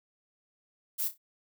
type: noise with echo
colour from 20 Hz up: violet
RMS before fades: -31 dBFS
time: 0.98-1.09 s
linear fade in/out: 20 ms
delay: 30 ms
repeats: 3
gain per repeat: -11 dB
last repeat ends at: 1.18 s
effects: none